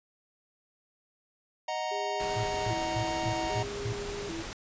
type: chord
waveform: square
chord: D# minor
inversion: none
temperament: equal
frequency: 622.3 / 740 / 932.3 Hz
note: D#5 / F#5 / A#5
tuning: 0 / 0 / 0 cents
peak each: -36 dBFS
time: 1.68-3.63 s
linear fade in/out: 5 ms
type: tone with vibrato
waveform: sine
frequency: 365.8 Hz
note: F#4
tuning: 20 cents flat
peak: -36 dBFS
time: 1.91-4.43 s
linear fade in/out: 10 ms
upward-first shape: square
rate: 0.63 Hz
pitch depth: 180 cents each way
type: noise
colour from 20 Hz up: pink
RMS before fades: -39 dBFS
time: 2.2-4.53 s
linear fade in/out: 0 ms
type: tone bursts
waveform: triangle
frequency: 112.8 Hz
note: A2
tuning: 44 cents sharp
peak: -28 dBFS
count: 6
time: 2.36-3.928 s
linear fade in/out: 5 ms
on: 78 ms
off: 220 ms
effects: resampled to 16000 Hz